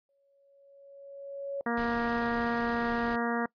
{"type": "tone with exponential growth", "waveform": "sine", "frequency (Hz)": 557, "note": "C#5", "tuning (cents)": 8, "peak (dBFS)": -30, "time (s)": [0.09, 1.61], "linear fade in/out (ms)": 1, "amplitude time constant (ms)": 330}
{"type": "harmonic tone", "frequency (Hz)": 235.1, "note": "A#3", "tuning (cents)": 15, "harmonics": [1, 2, 3, 4, 5, 6, 7, 8], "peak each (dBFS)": [-31, -34, -36, -37, -38, -39, -39, -40], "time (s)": [1.66, 3.46], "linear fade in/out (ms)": 5}
{"type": "noise", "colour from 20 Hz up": "pink", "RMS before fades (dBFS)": -42, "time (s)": [1.77, 3.16], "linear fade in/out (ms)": 5}
{"effects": ["noise-tail reverb RT60 0.1 s tail -23 dB re dry", "resampled to 11025 Hz"]}